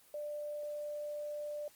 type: tone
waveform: sine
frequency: 592 Hz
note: D5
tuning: 14 cents sharp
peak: -38 dBFS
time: 0.14-1.68 s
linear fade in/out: 2 ms
effects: white hiss -63 dBFS RMS until 1.75 s + Opus 24 kbps